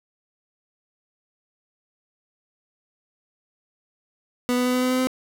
30% pulse tone with pitch steps, 246.9 / 248.6 / 250.3 / 252.1 / 253.8 / 255.6 / 257.4 Hz, B3 / B3 / B3 / B3 / B3 / C4 / C4, 0 / +12 / +23 / +36 / +47 / -40 / -28 cents, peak -17 dBFS, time 4.49-5.071 s, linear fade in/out 0 ms, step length 83 ms, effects none

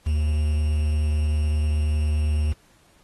triangle tone with quantisation, 75.8 Hz, D#2, 45 cents flat, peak -17 dBFS, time 0.06-2.53 s, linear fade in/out 10 ms, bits 7, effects pink hiss -59 dBFS RMS until 3.03 s + AAC 32 kbps

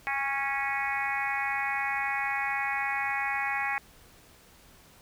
harmonic tone with a mistuned harmonic, 276.1 Hz, C#4, 7 cents flat, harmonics 3 / 4 / 5 / 6 / 7 / 8 / 9, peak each -33 / -37 / -41 / -36 / -33 / -34 / -38 dBFS, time 0.07-3.78 s, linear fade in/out 0 ms, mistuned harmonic 3, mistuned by -21 cents, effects pink hiss -56 dBFS RMS until 5.01 s

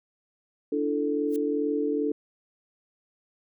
sine chord, D suspended second, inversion none, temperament equal with one note detuned, 293.7 / 336 / 440 Hz, D4 / E4 / A4, 0 / +33 / 0 cents, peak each -27 / -33 / -27 dBFS, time 0.72-2.12 s, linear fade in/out 5 ms
blue noise with exponential growth, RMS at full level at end -41 dBFS, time 1.26-1.36 s, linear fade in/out 0 ms, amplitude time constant 20 ms
effects none

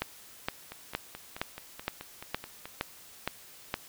two click trains, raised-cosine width 0.3 ms, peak -24 / -13 dBFS, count 10 / 9, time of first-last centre 0.72-2.655 / 0.02-3.741 s, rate 4.65 / 2.15 Hz, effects white hiss -52 dBFS RMS until 3.88 s

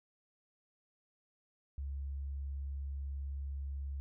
sine tone, 69.3 Hz, C#2, in tune, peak -37 dBFS, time 1.78-4 s, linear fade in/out 0 ms, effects none

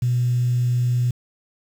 sine tone, 122.6 Hz, B2, 12 cents flat, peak -16 dBFS, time 0.02-1.11 s, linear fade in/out 5 ms, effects tanh soft clip ceiling -12 dBFS + 7-bit

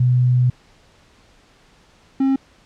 sine / triangle tone pair in turn, 124.9 / 268.8 Hz, B2 / C4, +20 / +47 cents, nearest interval octave + minor second, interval 1327 cents, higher second, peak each -12 dBFS, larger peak neither, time 0-0.5 / 2.2-2.36 s, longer first, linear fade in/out 5 ms, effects pink hiss -53 dBFS RMS until 2.65 s + low-pass 6000 Hz 12 dB/octave

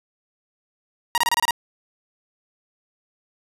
sawtooth tone bursts, 945 Hz, A#5, 23 cents sharp, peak -13 dBFS, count 7, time 1.15-1.508 s, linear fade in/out 0 ms, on 28 ms, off 27 ms, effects resampled to 32000 Hz + 9-bit

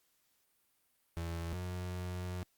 35% pulse tone pair in turn, 84 / 90.21 Hz, E2 / F#2, +33 / -43 cents, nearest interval minor second, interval 124 cents, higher second, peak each -34 / -36 dBFS, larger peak first, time 1.17-1.53 / 1.53-2.43 s, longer second, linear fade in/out 0 ms, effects white hiss -75 dBFS RMS until 2.57 s + Opus 48 kbps

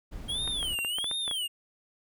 brown noise, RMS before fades -40 dBFS, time 0.11-0.76 s, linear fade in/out 20 ms
square tone with vibrato, 3186 Hz, G7, 27 cents sharp, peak -30 dBFS, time 0.28-1.48 s, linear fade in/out 20 ms, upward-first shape sine, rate 1.4 Hz, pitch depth 250 cents each way
clicks, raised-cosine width 0.5 ms, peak -23 dBFS, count 9, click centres 0.477 / 0.629 / 0.789 / 0.848 / 0.985 / 1.043 / 1.113 / 1.279 / 1.312 s
effects none

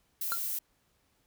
violet noise, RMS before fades -34 dBFS, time 0.21-0.59 s, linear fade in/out 5 ms
square tone with exponential decay, 1382 Hz, F6, 19 cents flat, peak -27 dBFS, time 0.32-0.4 s, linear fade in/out 0 ms, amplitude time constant 17 ms
effects pink hiss -72 dBFS RMS until 1.26 s

